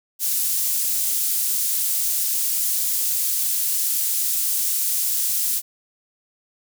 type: high-pass noise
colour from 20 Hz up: pink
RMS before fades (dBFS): -22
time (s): 0.19-5.62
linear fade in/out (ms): 50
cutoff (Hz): 9200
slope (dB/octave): 12
effects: none